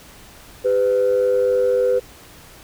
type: tone pair together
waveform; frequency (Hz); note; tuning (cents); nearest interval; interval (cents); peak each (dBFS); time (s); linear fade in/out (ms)
sine; 398.1 / 501.6; G4 / B4; +27 / +27; major third; 400; -20 / -14; 0.64-2; 20
effects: tanh soft clip ceiling -10 dBFS + pink hiss -44 dBFS RMS until 2.63 s